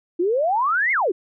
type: exponential two-way sweep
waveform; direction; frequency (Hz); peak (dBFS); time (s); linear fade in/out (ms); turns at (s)
sine; up then down; 329.6 to 2207 to 329.6; -17; 0.19-1.12; 10; 0.92
effects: none